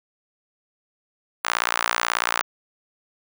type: tone with high-pass filter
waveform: sawtooth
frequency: 58.27 Hz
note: A#1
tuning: in tune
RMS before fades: -24 dBFS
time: 1.44-2.42 s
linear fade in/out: 10 ms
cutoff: 1200 Hz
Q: 1.7
effects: none